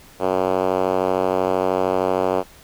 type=tone with band-pass filter; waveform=5% pulse; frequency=93 Hz; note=F#2; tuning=9 cents sharp; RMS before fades=-20 dBFS; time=0.19-2.44 s; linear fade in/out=50 ms; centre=520 Hz; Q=1.2; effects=pink hiss -47 dBFS RMS until 2.63 s